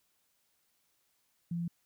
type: tone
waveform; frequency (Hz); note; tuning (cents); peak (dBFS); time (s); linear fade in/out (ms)
sine; 170.7; F3; -39; -32; 1.51-1.68; 5
effects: white hiss -75 dBFS RMS until 1.85 s